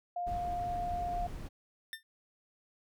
sine tone, 705 Hz, F5, 16 cents sharp, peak -33 dBFS, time 0.16-1.27 s, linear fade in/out 5 ms
brown noise, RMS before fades -41 dBFS, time 0.26-1.49 s, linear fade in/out 20 ms
25% pulse tone with exponential decay, 1800 Hz, A6, 39 cents sharp, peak -31 dBFS, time 1.93-2.03 s, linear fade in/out 1 ms, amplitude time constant 21 ms
effects none

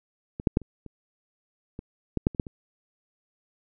clicks, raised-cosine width 3 ms, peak -20 / -7 / -7 / -29 / -28 / -23 / -12 / -7 / -26 / -9 / -25 dBFS, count 11, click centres 0.399 / 0.472 / 0.571 / 0.617 / 0.863 / 1.791 / 2.173 / 2.269 / 2.348 / 2.398 / 2.468 s, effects none

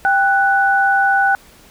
sine tone pair together, 788.3 / 1484 Hz, G5 / F#6, +9 / +5 cents, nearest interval major seventh, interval 1096 cents, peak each -14 dBFS, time 0.05-1.35 s, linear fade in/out 0 ms, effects pink hiss -46 dBFS RMS until 1.7 s

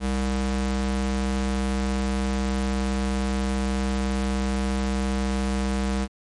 square ring-modulated tone, 130.81 Hz, C3, in tune, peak -20 dBFS, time 0-6.08 s, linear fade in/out 50 ms, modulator 69.6 Hz, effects MP3 48 kbps

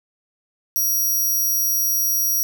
5% pulse tone, 5740 Hz, F8, 47 cents sharp, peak -12 dBFS, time 0.76-2.43 s, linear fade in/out 0 ms, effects none

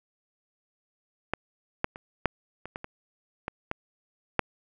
clicks, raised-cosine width 0.5 ms, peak -11 / -9 / -25 / -7 / -23 / -19 / -22 / -16 / -14 / -6 dBFS, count 10, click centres 1.336 / 1.844 / 1.959 / 2.257 / 2.656 / 2.759 / 2.844 / 3.481 / 3.714 / 4.393 s, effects none

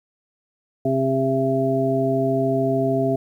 harmonic tone, 133.4 Hz, C3, 34 cents sharp, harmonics 1 / 2 / 3 / 5, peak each -25 / -23 / -23 / -22 dBFS, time 0.85-3.16 s, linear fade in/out 5 ms, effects 9-bit

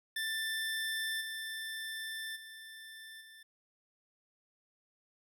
25% pulse tone with level steps, 1774 Hz, A6, 14 cents sharp, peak -30 / -35 / -44 / -49 dBFS, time 0.16-3.43 s, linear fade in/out 5 ms, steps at 1.2 / 2.35 / 3.2 s, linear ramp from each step 20 ms, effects none

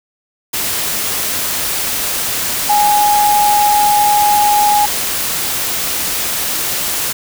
sine tone in noise, 830 Hz, G#5, 1 cent flat, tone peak -9 dBFS, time 2.69-4.86 s, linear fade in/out 10 ms, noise white, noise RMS -18 dBFS, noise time 0.53-7.13 s, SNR +6 dB, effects none

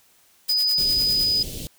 blue noise with tremolo, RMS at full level -31 dBFS, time 0.48-1.29 s, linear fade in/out 5 ms, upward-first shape sine, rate 9.8 Hz, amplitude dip 95%
sine tone, 4978 Hz, D#8, in tune, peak -18 dBFS, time 0.49-1.43 s, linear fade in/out 5 ms
pink band-stop noise, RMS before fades -33 dBFS, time 0.78-1.67 s, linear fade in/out 0 ms, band 480 to 3100 Hz, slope 24 dB/octave
effects white hiss -58 dBFS RMS until 1.78 s

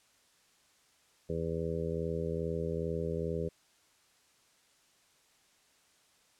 harmonic tone, 82.4 Hz, E2, in tune, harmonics 1 / 2 / 3 / 4 / 5 / 6 / 7, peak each -40 / -37 / -45 / -44 / -37 / -38 / -46 dBFS, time 1.29-3.49 s, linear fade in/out 10 ms, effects white hiss -67 dBFS RMS until 6.39 s + low-pass 9000 Hz 12 dB/octave

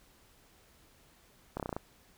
slowing click train, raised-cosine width 1 ms, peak -21 dBFS, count 7, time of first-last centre 1.57-1.765 s, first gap 28 ms, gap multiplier 1.06, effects pink hiss -63 dBFS RMS until 2.17 s

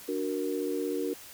sine chord, D augmented, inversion none, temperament equal, 293.7 / 370 / 466.2 Hz, D4 / F#4 / A#4, 0 / 0 / 0 cents, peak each -33 / -33 / -33 dBFS, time 0.08-1.14 s, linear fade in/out 10 ms, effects white hiss -48 dBFS RMS until 1.33 s

